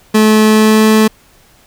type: tone with pitch glide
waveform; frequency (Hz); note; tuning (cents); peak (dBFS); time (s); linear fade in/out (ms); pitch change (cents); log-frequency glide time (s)
30% pulse; 216.1 to 217.6; A3 to A3; -31 to -19; -3; 0.14-1.08; 10; +12; 0.48-0.86
effects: pink hiss -47 dBFS RMS until 1.66 s